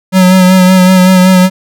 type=tone with vibrato; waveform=square; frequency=185 Hz; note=F#3; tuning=in tune; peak=-3 dBFS; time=0.12-1.5 s; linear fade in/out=50 ms; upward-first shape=sine; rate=5.3 Hz; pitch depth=29 cents each way; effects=none